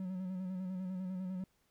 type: tone with vibrato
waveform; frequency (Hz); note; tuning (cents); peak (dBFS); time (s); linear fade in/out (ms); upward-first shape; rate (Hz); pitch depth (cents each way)
triangle; 185.5; F#3; +5; -35; 0-1.44; 2; square; 10; 34
effects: pink hiss -75 dBFS RMS until 1.7 s